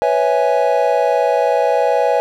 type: chord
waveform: triangle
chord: C# minor seventh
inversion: third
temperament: equal with one note detuned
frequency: 493.9 / 554.4 / 653.6 / 830.6 Hz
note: B4 / C#5 / E5 / G#5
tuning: 0 / 0 / -15 / 0 cents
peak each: -16 dBFS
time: 0.02-2.2 s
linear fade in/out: 0 ms
effects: none